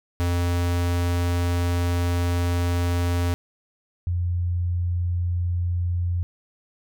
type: tone pair in turn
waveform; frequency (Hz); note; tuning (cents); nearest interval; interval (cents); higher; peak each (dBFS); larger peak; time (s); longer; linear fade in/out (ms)
square / sine; 87.31 / 87.75; F2 / F2; 0 / +9; unison; 9; second; -21; neither; 0.2-3.34 / 4.07-6.23; first; 0
effects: none